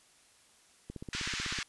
click train, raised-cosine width 3 ms, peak -28 dBFS, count 12, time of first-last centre 0.9-1.587 s, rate 16 Hz
pink band-pass noise, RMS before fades -37 dBFS, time 1.13-1.63 s, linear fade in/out 2 ms, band 1400 to 6400 Hz, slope 24 dB/octave
effects white hiss -63 dBFS RMS until 1.68 s + resampled to 24000 Hz

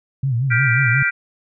sine tone with vibrato, 126 Hz, B2, 35 cents sharp, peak -16 dBFS, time 0.23-1.03 s, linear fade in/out 5 ms, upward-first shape sine, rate 5.6 Hz, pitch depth 160 cents each way
sine chord, G dominant seventh, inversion third, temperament just, 1411.2 / 1568 / 1960 / 2352 Hz, F6 / G6 / B6 / D7, +18 / 0 / -14 / +2 cents, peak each -21 dBFS, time 0.5-1.11 s, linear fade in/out 20 ms
effects none

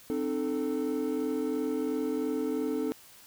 triangle chord, A diminished, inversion first, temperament equal with one note detuned, 261.6 / 304.5 / 440 Hz, C4 / Eb4 / A4, 0 / -37 / 0 cents, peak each -30 dBFS, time 0.1-2.92 s, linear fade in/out 0 ms, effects tanh soft clip ceiling -19 dBFS + white hiss -54 dBFS RMS until 3.26 s

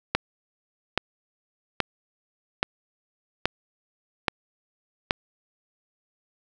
click train, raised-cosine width 0.3 ms, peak -4 dBFS, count 7, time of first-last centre 0.15-5.109 s, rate 1.21 Hz, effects none

